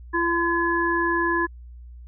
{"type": "harmonic tone", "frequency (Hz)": 340, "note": "F4", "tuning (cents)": -46, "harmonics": [1, 3, 5], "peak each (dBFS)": [-24, -24, -24], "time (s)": [0.13, 1.47], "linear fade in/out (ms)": 20, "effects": ["added 60 Hz sine -39 dBFS peak until 2.07 s"]}